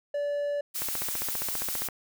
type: tone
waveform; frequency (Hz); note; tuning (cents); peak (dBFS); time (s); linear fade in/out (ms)
triangle; 578; D5; -28; -25; 0.14-0.61; 5
type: noise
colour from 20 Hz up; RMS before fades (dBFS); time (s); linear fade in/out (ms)
blue; -32; 0.74-1.89; 20
type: click train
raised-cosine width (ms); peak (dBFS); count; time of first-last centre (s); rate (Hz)
0.5; -19; 17; 0.82-1.887; 15
effects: none